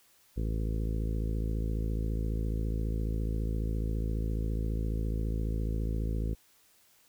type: harmonic tone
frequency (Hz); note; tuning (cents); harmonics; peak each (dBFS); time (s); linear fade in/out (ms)
54.6; A1; -13; 1 / 2 / 3 / 4 / 5 / 6 / 7 / 8 / 9; -30 / -36 / -40 / -42 / -44 / -46 / -47 / -48 / -49; 0.36-6.35; 20
effects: white hiss -64 dBFS RMS until 7.08 s